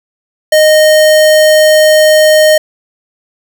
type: tone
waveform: square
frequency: 618 Hz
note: D#5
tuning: 12 cents flat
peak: -4 dBFS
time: 0.52-2.58 s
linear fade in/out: 5 ms
effects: none